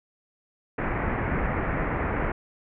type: low-pass noise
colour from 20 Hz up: pink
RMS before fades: -27 dBFS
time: 0.78-2.32 s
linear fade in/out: 5 ms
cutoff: 2200 Hz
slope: 48 dB/octave
effects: none